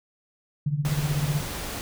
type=tone with tremolo; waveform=sine; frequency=146.3 Hz; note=D3; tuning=6 cents flat; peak=-19 dBFS; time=0.66-1.41 s; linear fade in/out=5 ms; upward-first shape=triangle; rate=16 Hz; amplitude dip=85%
type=noise; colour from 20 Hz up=pink; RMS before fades=-33 dBFS; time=0.85-1.81 s; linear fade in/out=0 ms
effects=none